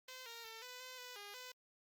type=tone with pitch steps; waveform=5% pulse; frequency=513 / 463.9 / 449.2 / 499.2 / 510 / 496.8 / 408 / 503 Hz; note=C5 / A#4 / A4 / B4 / C5 / B4 / G#4 / B4; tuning=-34 / -8 / +36 / +19 / -44 / +10 / -31 / +32 cents; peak=-38 dBFS; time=0.08-1.52 s; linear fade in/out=5 ms; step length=180 ms; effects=Opus 24 kbps